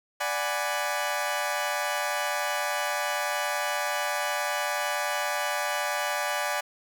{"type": "chord", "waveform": "20% pulse", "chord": "G# half-diminished seventh", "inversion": "second", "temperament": "equal", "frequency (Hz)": [587.3, 740, 830.6, 987.8], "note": ["D5", "F#5", "G#5", "B5"], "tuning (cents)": [0, 0, 0, 0], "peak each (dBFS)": [-26, -28, -27, -30], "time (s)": [0.2, 6.61], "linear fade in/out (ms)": 10, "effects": []}